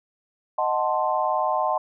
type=chord; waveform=sine; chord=D# diminished seventh; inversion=none; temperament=equal; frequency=622.3 / 740 / 880 / 1046.5 Hz; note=D#5 / F#5 / A5 / C6; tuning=0 / 0 / 0 / 0 cents; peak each=-26 dBFS; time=0.58-1.78 s; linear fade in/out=5 ms; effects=none